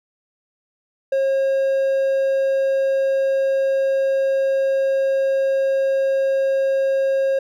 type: tone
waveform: triangle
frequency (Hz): 540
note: C#5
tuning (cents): -45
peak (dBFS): -14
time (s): 1.12-7.39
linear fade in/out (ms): 5
effects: none